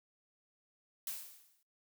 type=noise with exponential decay; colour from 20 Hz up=blue; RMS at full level=-38 dBFS; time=1.07-1.63 s; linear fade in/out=2 ms; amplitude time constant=120 ms; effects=noise-tail reverb RT60 0.2 s tail -24 dB re dry